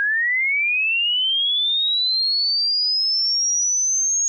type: linear sweep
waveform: sine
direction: up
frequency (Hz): 1613 to 6620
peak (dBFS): -17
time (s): 0-4.28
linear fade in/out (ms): 0
effects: none